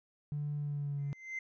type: tone with pitch glide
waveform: triangle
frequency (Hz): 146.83 to 141.75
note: D3 to C#3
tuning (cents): 0 to +39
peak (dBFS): -30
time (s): 0.32-1.13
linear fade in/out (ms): 0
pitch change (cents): -61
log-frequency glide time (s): 0.56-1.01
type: tone with exponential growth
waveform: triangle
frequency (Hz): 2075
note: C7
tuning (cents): -15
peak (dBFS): -31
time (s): 0.98-1.39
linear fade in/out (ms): 5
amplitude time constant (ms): 89
effects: tanh soft clip ceiling -31 dBFS + resampled to 16000 Hz